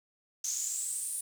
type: noise with high-pass filter sweep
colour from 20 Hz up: brown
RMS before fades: -35 dBFS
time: 0.44-1.21 s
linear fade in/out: 5 ms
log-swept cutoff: 6300 to 9700 Hz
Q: 9.1
effects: none